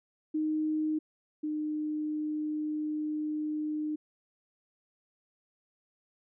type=tone pair in turn; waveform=sine; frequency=309.5 / 304.5 Hz; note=D#4 / D#4; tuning=-9 / -37 cents; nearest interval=unison; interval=28 cents; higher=first; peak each=-27 / -30 dBFS; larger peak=first; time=0.34-0.99 / 1.43-3.96 s; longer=second; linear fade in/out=10 ms; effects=none